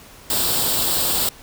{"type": "noise with comb filter", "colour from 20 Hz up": "white", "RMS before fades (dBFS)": -20, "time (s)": [0.3, 1.29], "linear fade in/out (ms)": 2, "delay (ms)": 0.24, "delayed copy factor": 0.6, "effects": ["pink hiss -44 dBFS RMS until 1.42 s"]}